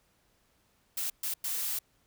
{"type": "noise bursts at uneven times", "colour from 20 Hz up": "blue", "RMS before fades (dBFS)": -33, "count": 3, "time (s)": [[0.97, 1.1], [1.23, 1.34], [1.44, 1.79]], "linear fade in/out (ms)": 5, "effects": ["pink hiss -70 dBFS RMS until 2.06 s"]}